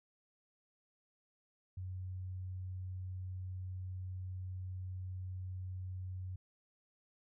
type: tone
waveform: sine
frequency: 92.5 Hz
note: F#2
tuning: in tune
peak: -40 dBFS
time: 1.77-6.36 s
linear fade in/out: 5 ms
effects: none